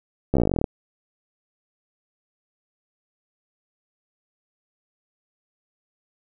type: slowing click train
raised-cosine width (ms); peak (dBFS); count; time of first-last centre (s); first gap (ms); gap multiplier
2; -7; 16; 0.34-0.642; 14; 1.05
effects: none